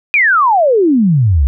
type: exponential sweep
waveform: sine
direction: down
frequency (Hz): 2489 to 61.74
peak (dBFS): -7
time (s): 0.14-1.47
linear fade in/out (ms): 0
effects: none